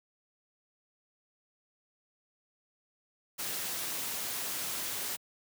white noise, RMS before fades -36 dBFS, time 3.38-5.17 s, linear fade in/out 20 ms, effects high-pass 100 Hz 12 dB/octave

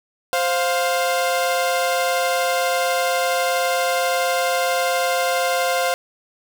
sawtooth tone pair together, 523.3 / 701.8 Hz, C5 / F5, 0 / +8 cents, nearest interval perfect fourth, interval 508 cents, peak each -17 dBFS, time 0.33-5.94 s, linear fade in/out 0 ms, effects none

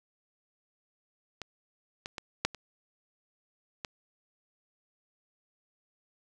clicks, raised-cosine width 0.2 ms, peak -21 / -20 / -20 / -8 / -26 / -18 dBFS, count 6, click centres 1.417 / 2.059 / 2.182 / 2.45 / 2.547 / 3.848 s, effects none

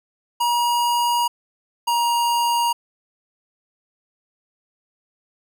square tone pair in turn, 955 / 945.1 Hz, A#5 / A#5, +42 / +24 cents, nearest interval unison, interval 18 cents, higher first, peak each -18 dBFS, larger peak neither, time 0.4-1.28 / 1.87-2.73 s, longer first, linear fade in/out 10 ms, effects none

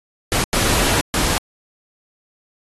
pink noise bursts at uneven times, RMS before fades -18 dBFS, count 3, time 0.32-0.44 / 0.53-1.01 / 1.14-1.38 s, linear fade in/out 0 ms, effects AAC 32 kbps

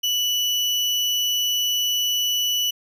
35% pulse tone, 2960 Hz, F#7, in tune, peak -18 dBFS, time 0.03-2.71 s, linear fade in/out 10 ms, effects none

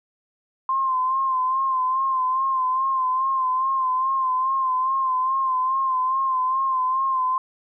sine tone with vibrato, 1046.5 Hz, C6, in tune, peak -19 dBFS, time 0.69-7.38 s, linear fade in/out 2 ms, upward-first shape sine, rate 2.4 Hz, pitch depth 46 cents each way, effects none

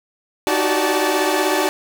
sawtooth tone cluster, 310.4 / 367.6 / 383.6 / 580 / 873 Hz, D#4 / F#4 / G4 / D5 / A5, -4 / -11 / -37 / -22 / -14 cents, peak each -19 dBFS, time 0.47-1.69 s, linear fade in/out 0 ms, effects none

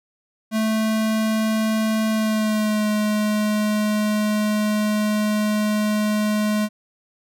square tone with pitch glide, 219.1 to 211.6 Hz, A3 to G#3, -7 to +33 cents, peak -19 dBFS, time 0.51-6.69 s, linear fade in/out 50 ms, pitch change -60 cents, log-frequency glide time 2.1-2.89 s, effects none

